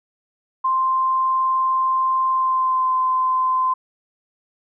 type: tone with pitch glide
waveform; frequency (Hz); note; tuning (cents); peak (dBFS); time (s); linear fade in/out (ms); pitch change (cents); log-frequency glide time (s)
sine; 1046.5 to 1032.7; C6 to C6; 0 to -23; -16; 0.64-3.74; 10; -23; 2.3-2.93
effects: none